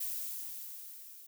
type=noise with level ramp; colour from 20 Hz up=violet; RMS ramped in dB=-36 to -53 dBFS; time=0-1.27 s; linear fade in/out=10 ms; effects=none